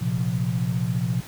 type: chord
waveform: sine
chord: Bb suspended second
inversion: none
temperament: just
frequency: 116.54 / 131.11 / 174.81 Hz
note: Bb2 / C3 / F3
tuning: 0 / +4 / +2 cents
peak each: -26 dBFS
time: 0.01-1.21 s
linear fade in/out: 10 ms
effects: pink hiss -42 dBFS RMS until 1.27 s